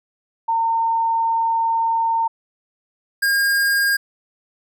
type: tone pair in turn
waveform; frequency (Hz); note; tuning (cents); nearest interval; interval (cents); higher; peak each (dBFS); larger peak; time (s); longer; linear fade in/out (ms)
sine / square; 911 / 1618.1; A#5 / G#6; -40 / -46; minor seventh; 994; second; -16; neither; 0.48-2.28 / 3.22-3.97; first; 10
effects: none